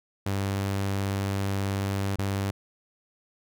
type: tone with dropouts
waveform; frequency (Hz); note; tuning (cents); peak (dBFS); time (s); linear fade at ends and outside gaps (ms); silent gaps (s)
sawtooth; 98.4; G2; +7; -22; 0.26-2.51; 5; 2.159-2.186
effects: none